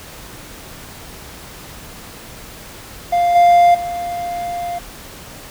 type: tone with level steps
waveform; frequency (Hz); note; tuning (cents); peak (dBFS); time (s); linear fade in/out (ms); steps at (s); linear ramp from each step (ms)
triangle; 698.5; F5; 0; -10 / -5 / -19; 3.12-4.79; 10; 3.35 / 3.74; 10
effects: pink hiss -36 dBFS RMS until 5.5 s